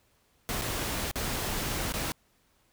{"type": "noise with dropouts", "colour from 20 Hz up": "pink", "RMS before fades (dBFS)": -32, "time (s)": [0.49, 2.12], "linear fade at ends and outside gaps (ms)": 0, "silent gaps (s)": [[0.614, 0.62], [1.113, 1.157], [1.923, 1.939]], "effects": ["pink hiss -68 dBFS RMS until 2.72 s"]}